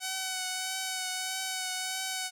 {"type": "tone with vibrato", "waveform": "5% pulse", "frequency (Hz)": 750, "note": "F#5", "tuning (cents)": 23, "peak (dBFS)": -20, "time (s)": [0, 2.31], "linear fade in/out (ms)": 50, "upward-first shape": "triangle", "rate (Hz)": 1.6, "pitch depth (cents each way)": 24, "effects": []}